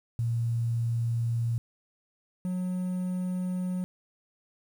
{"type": "tone pair in turn", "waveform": ["sine", "triangle"], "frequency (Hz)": [116.54, 182.29], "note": ["A#2", "F#3"], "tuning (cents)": [0, -26], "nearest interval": "minor sixth", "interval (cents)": 774, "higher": "second", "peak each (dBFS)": [-25, -26], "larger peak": "first", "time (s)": [[0.19, 1.58], [2.45, 3.84]], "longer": "neither", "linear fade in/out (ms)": 0, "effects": ["9-bit"]}